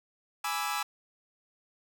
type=chord; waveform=sawtooth; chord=E dominant seventh; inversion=first; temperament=equal; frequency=830.6 / 987.8 / 1174.7 / 1318.5 Hz; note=G#5 / B5 / D6 / E6; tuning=0 / 0 / 0 / 0 cents; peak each=-31 / -34 / -34 / -31 dBFS; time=0.44-0.83 s; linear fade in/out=5 ms; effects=none